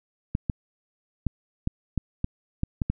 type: clicks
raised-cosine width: 5 ms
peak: -12 dBFS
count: 9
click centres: 0.351 / 0.498 / 1.267 / 1.674 / 1.977 / 2.244 / 2.634 / 2.818 / 2.9 s
effects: none